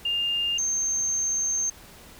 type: tone pair in turn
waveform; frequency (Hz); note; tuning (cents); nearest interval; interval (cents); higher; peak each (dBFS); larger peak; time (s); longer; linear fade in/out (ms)
sine; 2809 / 6339; F7 / G8; +9 / +18; octave + major second; 1409; second; -23 / -23; neither; 0.05-0.58 / 0.58-1.7; second; 5
effects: pink hiss -48 dBFS RMS until 2.19 s